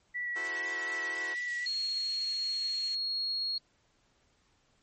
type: tone with vibrato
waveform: sine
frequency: 1946 Hz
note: B6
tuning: 26 cents flat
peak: -32 dBFS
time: 0.14-1.67 s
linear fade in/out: 20 ms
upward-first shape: square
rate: 4.1 Hz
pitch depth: 10 cents each way
type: chord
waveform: 10% pulse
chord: F# half-diminished seventh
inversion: third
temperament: equal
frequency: 329.6 / 370 / 440 / 523.3 Hz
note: E4 / F#4 / A4 / C5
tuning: 0 / 0 / 0 / 0 cents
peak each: -39 / -38 / -39 / -39 dBFS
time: 0.35-1.35 s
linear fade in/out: 20 ms
type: high-pass noise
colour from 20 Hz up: white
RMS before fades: -46 dBFS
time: 0.45-2.95 s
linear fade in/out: 0 ms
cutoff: 1800 Hz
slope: 48 dB/octave
type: tone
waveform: sine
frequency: 4300 Hz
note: C8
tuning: 47 cents sharp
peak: -30 dBFS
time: 1.66-3.58 s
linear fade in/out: 2 ms
effects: pink hiss -70 dBFS RMS until 4.82 s + MP3 32 kbps